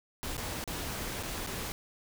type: noise with dropouts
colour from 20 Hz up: pink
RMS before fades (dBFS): -37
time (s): 0.23-1.72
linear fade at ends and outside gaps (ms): 0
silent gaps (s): 0.368-0.379 / 0.64-0.676 / 1.228-1.234 / 1.465-1.472
effects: none